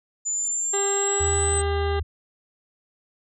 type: exponential sweep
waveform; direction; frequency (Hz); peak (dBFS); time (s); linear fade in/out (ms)
sine; up; 7010 to 8120; -23; 0.25-1.62; 20
type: harmonic tone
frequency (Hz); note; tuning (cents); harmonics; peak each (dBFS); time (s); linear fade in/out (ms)
400; G4; +35; 1 / 2 / 3 / 4 / 5 / 7 / 8 / 9 / 10; -25 / -31 / -35 / -37 / -39 / -42 / -43 / -44 / -45; 0.73-2; 10
type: tone with pitch glide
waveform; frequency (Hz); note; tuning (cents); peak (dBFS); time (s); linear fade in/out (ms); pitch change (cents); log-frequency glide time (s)
sine; 79.1 to 78.6; D#2 to D#2; +29 to +18; -24; 1.2-2.03; 10; -11; 1.46-1.72
effects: none